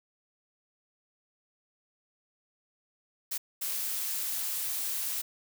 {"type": "noise bursts at uneven times", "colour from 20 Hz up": "blue", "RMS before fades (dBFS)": -33, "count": 2, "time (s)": [[3.31, 3.38], [3.61, 5.22]], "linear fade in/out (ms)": 10, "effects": []}